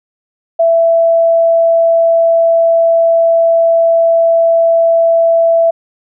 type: tone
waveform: sine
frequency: 665 Hz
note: E5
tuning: 15 cents sharp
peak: -6 dBFS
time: 0.59-5.71 s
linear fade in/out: 10 ms
effects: none